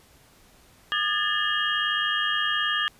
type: tone cluster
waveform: sine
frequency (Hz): 1216 / 1672 / 1771 / 2861 / 3215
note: D#6 / G#6 / A6 / F7 / G7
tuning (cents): -40 / +11 / +11 / +41 / +43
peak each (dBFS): -29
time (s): 0.92-2.88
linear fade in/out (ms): 0
effects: pink hiss -56 dBFS RMS until 2.99 s + resampled to 32000 Hz